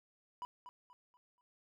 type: tone with echo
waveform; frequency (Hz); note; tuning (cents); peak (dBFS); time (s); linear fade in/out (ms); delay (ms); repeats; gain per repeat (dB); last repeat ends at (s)
triangle; 987; B5; -1; -38; 0.42-0.45; 0; 240; 4; -9; 1.41
effects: none